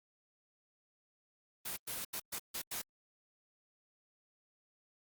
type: noise bursts at uneven times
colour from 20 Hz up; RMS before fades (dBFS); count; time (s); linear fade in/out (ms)
white; -40; 6; 1.65-1.77 / 1.87-2.05 / 2.13-2.2 / 2.32-2.39 / 2.54-2.62 / 2.71-2.82; 10
effects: Opus 24 kbps